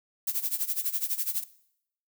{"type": "noise with tremolo", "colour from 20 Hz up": "violet", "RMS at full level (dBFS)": -27, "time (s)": [0.27, 1.44], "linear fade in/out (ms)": 5, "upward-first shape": "sine", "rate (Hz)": 12, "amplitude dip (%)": 85, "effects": ["noise-tail reverb RT60 0.7 s tail -18 dB re dry"]}